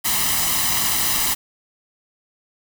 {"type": "noise with comb filter", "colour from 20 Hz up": "white", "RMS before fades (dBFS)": -20, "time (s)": [0.04, 1.35], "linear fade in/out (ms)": 20, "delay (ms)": 1, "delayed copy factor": 0.65, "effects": []}